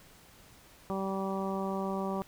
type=harmonic tone; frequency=193.2 Hz; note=G3; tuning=25 cents flat; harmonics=1 / 2 / 3 / 4 / 5 / 6; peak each=-34 / -37 / -39 / -40 / -41 / -42 dBFS; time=0.9-2.22 s; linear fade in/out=0 ms; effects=pink hiss -57 dBFS RMS until 2.27 s